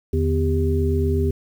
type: tone cluster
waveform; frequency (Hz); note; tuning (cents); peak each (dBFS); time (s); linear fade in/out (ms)
sine; 81 / 149.3 / 248.3 / 395.4; E2 / D3 / B3 / G4; -30 / +29 / +9 / +15; -19 / -28 / -26 / -23; 0.13-1.31; 5
effects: 8-bit